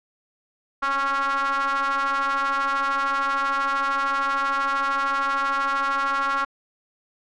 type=ring-modulated tone; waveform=square; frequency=138.5 Hz; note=C#3; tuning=1 cent flat; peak=-19 dBFS; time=0.82-6.45 s; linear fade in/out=10 ms; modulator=1240 Hz; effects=low-pass 5000 Hz 12 dB/octave